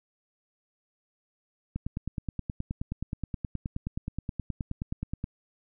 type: click train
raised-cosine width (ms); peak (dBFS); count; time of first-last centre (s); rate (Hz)
5; -19; 34; 1.76-5.241; 9.48
effects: none